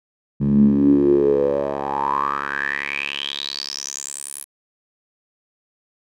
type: tone with band-pass filter sweep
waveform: 10% pulse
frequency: 70.3 Hz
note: C#2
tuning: 25 cents sharp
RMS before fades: -20 dBFS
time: 0.4-4.45 s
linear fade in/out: 20 ms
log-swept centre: 170 to 11000 Hz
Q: 8.5
effects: none